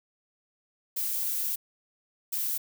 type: noise bursts at uneven times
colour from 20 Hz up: violet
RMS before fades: -30 dBFS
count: 2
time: 0.96-1.56 / 2.32-2.58 s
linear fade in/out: 10 ms
effects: none